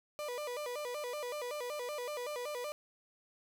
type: tone with vibrato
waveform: 35% pulse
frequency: 540 Hz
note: C#5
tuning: 45 cents flat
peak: -36 dBFS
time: 0.19-2.72 s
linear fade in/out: 0 ms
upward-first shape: square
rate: 5.3 Hz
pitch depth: 170 cents each way
effects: none